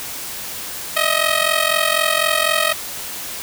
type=ring-modulated tone; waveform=10% pulse; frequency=631 Hz; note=D#5; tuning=24 cents sharp; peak=-4 dBFS; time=0.96-2.73 s; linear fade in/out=10 ms; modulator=22 Hz; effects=white hiss -29 dBFS RMS until 3.42 s